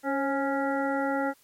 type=harmonic tone with a mistuned harmonic; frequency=277.2 Hz; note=C#4; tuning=in tune; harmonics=1 / 2 / 3 / 5 / 6 / 7; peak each=-29 / -30 / -31 / -33 / -44 / -38 dBFS; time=0.03-1.34 s; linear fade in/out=50 ms; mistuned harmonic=2; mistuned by=-40 cents; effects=white hiss -61 dBFS RMS until 1.43 s + MP3 64 kbps